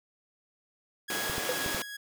sawtooth tone with tremolo, 1661.2 Hz, G#6, in tune, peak -30 dBFS, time 1.08-1.97 s, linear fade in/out 10 ms, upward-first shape triangle, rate 2.2 Hz, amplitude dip 55%
pink high-pass noise, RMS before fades -34 dBFS, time 1.1-1.82 s, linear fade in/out 0 ms, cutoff 290 Hz, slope 12 dB/octave
clicks, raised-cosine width 3 ms, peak -24 dBFS, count 4, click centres 1.298 / 1.381 / 1.662 / 1.747 s
sine tone with exponential decay, 502 Hz, B4, 28 cents sharp, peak -24 dBFS, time 1.49-1.6 s, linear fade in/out 2 ms, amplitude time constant 23 ms
effects none

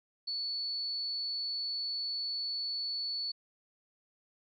sine tone, 4440 Hz, C#8, 2 cents sharp, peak -33 dBFS, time 0.27-3.32 s, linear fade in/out 10 ms, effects none

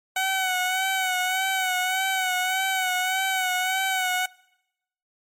15% pulse tone with vibrato, 749 Hz, F#5, 21 cents sharp, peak -16 dBFS, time 0.16-4.26 s, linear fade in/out 5 ms, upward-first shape sine, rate 1.7 Hz, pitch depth 42 cents each way, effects noise-tail reverb RT60 0.9 s tail -25 dB re dry + MP3 64 kbps

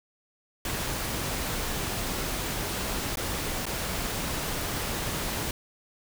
pink noise with dropouts, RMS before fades -31 dBFS, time 0.65-5.51 s, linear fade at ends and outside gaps 2 ms, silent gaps 3.157-3.171 / 3.656-3.665 s, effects none

